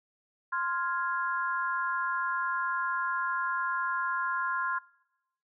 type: chord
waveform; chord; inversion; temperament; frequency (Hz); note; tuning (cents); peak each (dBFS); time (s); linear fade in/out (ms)
sine; F minor; second; equal; 1046.5 / 1396.9 / 1661.2; C6 / F6 / Ab6; 0 / 0 / 0; -31 / -32 / -35; 0.52-4.79; 10
effects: noise-tail reverb RT60 0.9 s tail -23 dB re dry